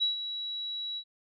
sine tone with ADSR envelope, 3900 Hz, B7, 23 cents flat, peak -23 dBFS, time 0-1.04 s, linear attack 25 ms, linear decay 130 ms, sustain -10 dB, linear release 68 ms, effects none

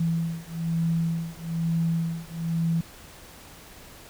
sine beating tone pair, 165.1 / 166.2 Hz, E3 / E3, +3 / +15 cents, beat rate 1.1 Hz, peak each -27 dBFS, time 0-2.81 s, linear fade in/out 5 ms, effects pink hiss -47 dBFS RMS until 4.09 s

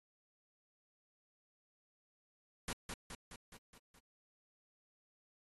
pink noise with echo, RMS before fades -40 dBFS, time 2.68-2.73 s, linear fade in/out 2 ms, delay 210 ms, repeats 6, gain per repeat -4 dB, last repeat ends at 3.99 s, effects AAC 32 kbps

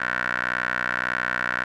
15% pulse tone with band-pass filter, 61.74 Hz, B1, in tune, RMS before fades -26 dBFS, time 0-1.64 s, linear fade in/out 5 ms, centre 1600 Hz, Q 6.3, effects none

